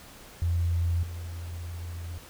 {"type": "tone with level steps", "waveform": "sine", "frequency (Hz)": 85.5, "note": "F2", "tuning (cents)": -36, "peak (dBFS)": [-23, -34], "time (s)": [0.42, 2.18], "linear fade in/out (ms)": 0, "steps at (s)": 1.03, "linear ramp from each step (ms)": 2, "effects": ["pink hiss -49 dBFS RMS until 2.29 s"]}